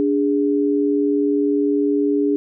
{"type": "tone pair together", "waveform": "sine", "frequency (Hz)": [289.9, 410], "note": ["D4", "G#4"], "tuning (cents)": [-22, -22], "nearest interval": "tritone", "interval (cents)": 600, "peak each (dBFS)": [-17, -19], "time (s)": [0, 2.36], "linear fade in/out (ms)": 0, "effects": []}